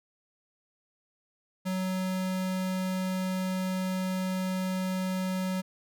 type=tone; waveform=square; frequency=186.4 Hz; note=F#3; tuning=13 cents sharp; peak=-29 dBFS; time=1.65-5.62 s; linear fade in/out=20 ms; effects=none